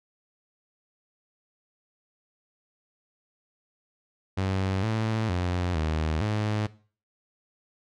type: tone with pitch steps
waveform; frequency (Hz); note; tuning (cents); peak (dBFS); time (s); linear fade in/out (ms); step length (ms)
sawtooth; 95.5 / 110.7 / 89.3 / 78.5 / 106.2; G2 / A2 / F2 / D#2 / G#2; -45 / +11 / +39 / +16 / +39; -21; 4.37-6.67; 10; 460
effects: noise-tail reverb RT60 0.4 s tail -18 dB re dry + low-pass 5000 Hz 12 dB/octave